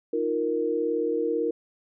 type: chord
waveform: sine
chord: Eb suspended second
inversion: none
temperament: equal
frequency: 311.1 / 349.2 / 466.2 Hz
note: Eb4 / F4 / Bb4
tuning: 0 / 0 / 0 cents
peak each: -30 / -30 / -25 dBFS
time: 0.13-1.51 s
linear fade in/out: 5 ms
effects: none